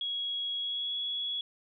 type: tone with pitch glide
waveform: sine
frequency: 3322 to 3364 Hz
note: G#7 to G#7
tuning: 0 to +22 cents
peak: -31 dBFS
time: 0.01-1.41 s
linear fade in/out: 2 ms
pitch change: +22 cents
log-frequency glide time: 0.56-0.96 s
effects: none